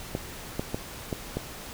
clicks, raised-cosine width 2 ms, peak -15 dBFS, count 5, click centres 0.151 / 0.595 / 0.745 / 1.128 / 1.37 s, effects pink hiss -41 dBFS RMS until 1.73 s

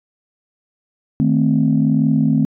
sine chord, A diminished, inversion second, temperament equal, 155.56 / 220 / 261.6 Hz, Eb3 / A3 / C4, 0 / 0 / 0 cents, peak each -16 dBFS, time 1.2-2.45 s, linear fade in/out 0 ms, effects tanh soft clip ceiling -4 dBFS

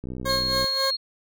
click train, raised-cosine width 3 ms, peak -21 dBFS, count 39, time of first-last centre 0.04-0.643 s, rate 63 Hz
20% pulse tone with tremolo, 539 Hz, C#5, 49 cents flat, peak -18 dBFS, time 0.25-0.91 s, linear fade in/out 10 ms, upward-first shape sine, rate 3.7 Hz, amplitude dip 75%
sine tone, 4286 Hz, C8, 41 cents sharp, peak -23 dBFS, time 0.28-0.97 s, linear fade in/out 20 ms
effects none

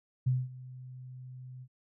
sine tone with ADSR envelope, 127.6 Hz, C3, 43 cents flat, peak -23 dBFS, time 0.26-1.68 s, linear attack 13 ms, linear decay 210 ms, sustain -20 dB, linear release 58 ms, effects none

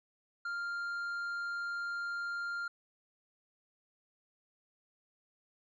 sine tone with tanh clipping, 1396.9 Hz, F6, in tune, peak -36 dBFS, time 0.45-2.68 s, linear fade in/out 5 ms, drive 5 dB, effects none

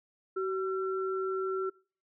sine tone pair together, 379.7 / 1353.1 Hz, F#4 / E6, +45 / +45 cents, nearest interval octave + minor seventh, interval 2200 cents, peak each -30 / -36 dBFS, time 0.36-1.7 s, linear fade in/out 10 ms, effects noise-tail reverb RT60 0.4 s tail -24 dB re dry

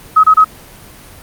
sine tone bursts, 1273 Hz, D#6, 39 cents sharp, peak -3 dBFS, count 3, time 0.16-0.445 s, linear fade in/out 10 ms, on 77 ms, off 27 ms, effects pink hiss -37 dBFS RMS until 1.22 s + Opus 32 kbps

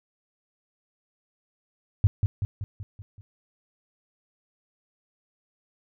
sine tone with echo, 101.1 Hz, G#2, 46 cents flat, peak -13 dBFS, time 2.04-2.07 s, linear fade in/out 0 ms, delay 190 ms, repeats 6, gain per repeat -5 dB, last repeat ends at 3.21 s, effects none

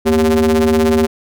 square ring-modulated tone, 80.3 Hz, E2, 45 cents flat, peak -8 dBFS, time 0.05-1.07 s, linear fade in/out 20 ms, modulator 313 Hz, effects none

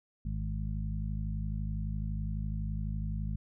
harmonic tone with a mistuned harmonic, 51.91 Hz, G#1, in tune, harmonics 1 / 2 / 3 / 4, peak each -34 / -38 / -39 / -42 dBFS, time 0.25-3.36 s, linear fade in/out 5 ms, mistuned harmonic 4, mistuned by +19 cents, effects none

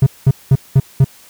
triangle tone bursts, 134.6 Hz, C3, 49 cents sharp, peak -3 dBFS, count 5, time 0.02-1.045 s, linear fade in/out 5 ms, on 45 ms, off 200 ms, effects white hiss -44 dBFS RMS until 1.29 s

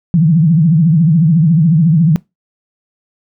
sine tone with vibrato, 162.2 Hz, E3, 28 cents flat, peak -6 dBFS, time 0.14-2.16 s, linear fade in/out 0 ms, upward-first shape triangle, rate 14 Hz, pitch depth 210 cents each way, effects noise-tail reverb RT60 0.2 s tail -22 dB re dry

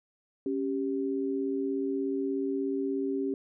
sine tone pair together, 275.2 / 391.9 Hz, C#4 / G4, -12 / 0 cents, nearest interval tritone, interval 612 cents, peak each -30 / -31 dBFS, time 0.46-3.34 s, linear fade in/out 2 ms, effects none

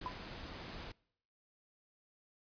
pink noise, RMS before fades -47 dBFS, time 0.01-0.92 s, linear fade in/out 5 ms
sine tone with exponential decay, 1003 Hz, B5, 26 cents sharp, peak -33 dBFS, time 0.06-0.15 s, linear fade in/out 0 ms, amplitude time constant 18 ms
effects noise-tail reverb RT60 0.7 s tail -25 dB re dry + resampled to 11025 Hz

